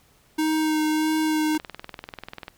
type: tone with vibrato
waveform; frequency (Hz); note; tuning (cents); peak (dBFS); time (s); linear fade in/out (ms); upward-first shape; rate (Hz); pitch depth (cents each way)
square; 311.1; D#4; 0; -21; 0.38-1.58; 10; sine; 1.6; 14
type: click train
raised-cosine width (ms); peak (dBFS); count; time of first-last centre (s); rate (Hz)
0.3; -19; 20; 1.55-2.481; 20.4
effects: pink hiss -59 dBFS RMS until 2.57 s